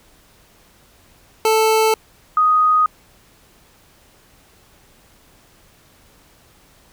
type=tone pair in turn; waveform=25% pulse / sine; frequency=440 / 1246.7 Hz; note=A4 / D#6; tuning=0 / +3 cents; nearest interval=octave + tritone; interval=1803 cents; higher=second; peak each=-9 / -11 dBFS; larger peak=first; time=1.45-1.94 / 2.37-2.86 s; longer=neither; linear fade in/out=2 ms; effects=pink hiss -52 dBFS RMS until 6.92 s